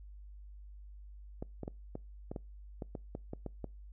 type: clicks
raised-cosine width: 2 ms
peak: -26 dBFS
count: 12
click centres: 1.425 / 1.633 / 1.679 / 1.954 / 2.315 / 2.362 / 2.822 / 2.952 / 3.151 / 3.334 / 3.463 / 3.643 s
effects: noise-tail reverb RT60 0.3 s tail -26 dB re dry + added 50 Hz sine -48 dBFS peak until 3.92 s

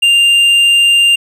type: tone with tanh clipping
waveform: triangle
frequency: 2794 Hz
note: F7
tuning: in tune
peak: -7 dBFS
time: 0.02-1.16 s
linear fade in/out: 10 ms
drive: 10 dB
effects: none

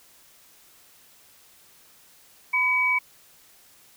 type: tone pair together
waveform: sine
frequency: 1009.2 / 2271 Hz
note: B5 / C#7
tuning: +37 / +41 cents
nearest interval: octave + major second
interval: 1404 cents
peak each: -27 / -20 dBFS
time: 2.53-2.99 s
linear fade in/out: 10 ms
effects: white hiss -55 dBFS RMS until 3.96 s

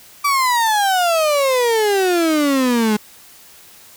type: exponential sweep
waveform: 35% pulse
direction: down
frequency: 1167 to 207.7 Hz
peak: -12 dBFS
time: 0.24-2.97 s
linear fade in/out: 10 ms
effects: white hiss -44 dBFS RMS until 3.96 s

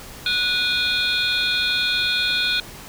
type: tone cluster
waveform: sine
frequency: 1469 / 2460 / 3366 / 3673 / 4184 Hz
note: F#6 / D#7 / G#7 / A#7 / C8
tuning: -13 / -20 / +23 / -26 / -1 cents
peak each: -24 dBFS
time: 0.26-2.6 s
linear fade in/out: 2 ms
effects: tanh soft clip ceiling -12 dBFS + pink hiss -39 dBFS RMS until 2.88 s

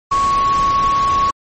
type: tone in noise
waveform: sine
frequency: 1108.7 Hz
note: C#6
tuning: in tune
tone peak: -12 dBFS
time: 0.11-1.31 s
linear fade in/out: 10 ms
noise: pink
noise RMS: -26 dBFS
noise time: 0.11-1.31 s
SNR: +11 dB
effects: MP3 32 kbps

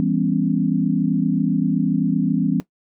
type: chord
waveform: sine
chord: C# half-diminished seventh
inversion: first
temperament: just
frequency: 166.31 / 199.57 / 249.5 / 277.2 Hz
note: E3 / G3 / B3 / C#4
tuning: +16 / +31 / +18 / 0 cents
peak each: -22 dBFS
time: 0-2.6 s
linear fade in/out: 0 ms
effects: noise-tail reverb RT60 0.1 s tail -17 dB re dry

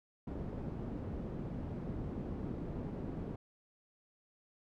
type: low-pass noise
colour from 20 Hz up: white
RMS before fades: -41 dBFS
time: 0.27-3.36 s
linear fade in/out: 5 ms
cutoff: 260 Hz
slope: 12 dB/octave
effects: none

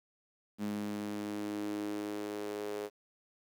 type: tone with high-pass filter sweep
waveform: sawtooth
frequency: 103.83 Hz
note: G#2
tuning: in tune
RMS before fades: -38 dBFS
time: 0.58-2.9 s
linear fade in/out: 50 ms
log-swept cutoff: 220 to 430 Hz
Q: 4.4
effects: 11-bit

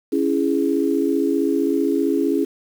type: chord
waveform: sine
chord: C# minor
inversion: none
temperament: just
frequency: 277.2 / 332.6 / 415.8 Hz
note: C#4 / E4 / G#4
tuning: 0 / +16 / +2 cents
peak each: -20 / -21 / -22 dBFS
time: 0.12-2.45 s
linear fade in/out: 10 ms
effects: 7-bit

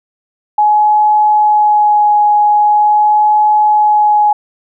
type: tone with vibrato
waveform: sine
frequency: 841 Hz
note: G#5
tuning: 22 cents sharp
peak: -6 dBFS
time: 0.58-4.33 s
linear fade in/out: 5 ms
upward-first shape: sine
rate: 0.43 Hz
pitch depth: 12 cents each way
effects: none

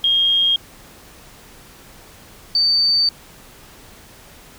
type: tone pair in turn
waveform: sine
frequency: 3239 / 4581 Hz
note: G#7 / D8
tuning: -44 / -44 cents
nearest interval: tritone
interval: 600 cents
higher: second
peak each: -13 / -13 dBFS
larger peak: neither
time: 0.04-0.56 / 2.55-3.09 s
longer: second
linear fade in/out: 2 ms
effects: pink hiss -44 dBFS RMS until 4.58 s

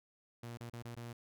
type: tone with dropouts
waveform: sawtooth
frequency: 118.3 Hz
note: A#2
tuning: 26 cents sharp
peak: -40 dBFS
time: 0.43-1.13 s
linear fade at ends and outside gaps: 5 ms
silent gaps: 0.573-0.606 / 0.698-0.733 / 0.824-0.85 / 0.951-0.966 s
effects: none

